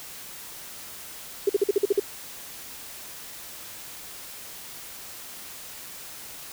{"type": "tone bursts", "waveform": "sine", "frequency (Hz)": 401.2, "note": "G4", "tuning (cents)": 40, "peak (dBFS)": -16, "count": 8, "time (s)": [1.47, 1.998], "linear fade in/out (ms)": 5, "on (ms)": 24, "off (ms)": 48, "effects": ["white hiss -41 dBFS RMS until 6.52 s"]}